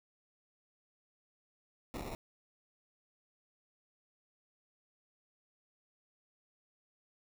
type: noise with sample-and-hold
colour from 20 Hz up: pink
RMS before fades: -42 dBFS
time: 1.94-2.15 s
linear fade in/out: 0 ms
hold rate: 1575 Hz
effects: none